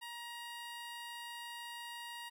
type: tone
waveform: 15% pulse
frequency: 946 Hz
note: A#5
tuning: 25 cents sharp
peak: -38 dBFS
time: 0.01-2.3 s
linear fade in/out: 20 ms
effects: none